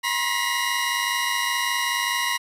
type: tone cluster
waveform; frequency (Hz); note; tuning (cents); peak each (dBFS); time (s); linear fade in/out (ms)
30% pulse; 964 / 1066 / 1903 / 2002 / 2862; B5 / C6 / A#6 / B6 / F7; -42 / +32 / +35 / +23 / +42; -26; 0.03-2.38; 20
effects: resampled to 32000 Hz